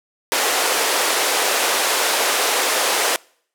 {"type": "band-pass noise", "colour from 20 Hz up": "pink", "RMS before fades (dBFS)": -19, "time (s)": [0.32, 3.16], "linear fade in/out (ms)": 0, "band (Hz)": [420, 13000], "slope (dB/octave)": 24, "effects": ["noise-tail reverb RT60 0.6 s tail -26 dB re dry"]}